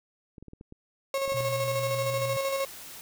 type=clicks; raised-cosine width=3 ms; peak=-32 dBFS; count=9; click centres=0.382 / 0.426 / 0.483 / 0.534 / 0.611 / 0.724 / 1.278 / 1.321 / 1.406 s
type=tone with tremolo; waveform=35% pulse; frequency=545 Hz; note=C#5; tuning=29 cents flat; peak=-24 dBFS; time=1.14-2.65 s; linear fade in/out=2 ms; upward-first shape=square; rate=13 Hz; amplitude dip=35%
type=tone with vibrato; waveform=sine; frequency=122.2 Hz; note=B2; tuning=18 cents flat; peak=-33 dBFS; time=1.34-2.37 s; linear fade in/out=5 ms; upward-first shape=triangle; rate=13 Hz; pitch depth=49 cents each way
type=noise; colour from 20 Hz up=white; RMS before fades=-44 dBFS; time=1.36-3.01 s; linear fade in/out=0 ms
effects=none